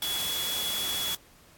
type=tone in noise; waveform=sine; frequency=3378 Hz; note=G#7; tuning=29 cents sharp; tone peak=-30 dBFS; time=0.02-1.15 s; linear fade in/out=2 ms; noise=white; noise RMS=-33 dBFS; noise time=0.02-1.15 s; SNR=0 dB; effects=pink hiss -57 dBFS RMS until 1.57 s + AAC 64 kbps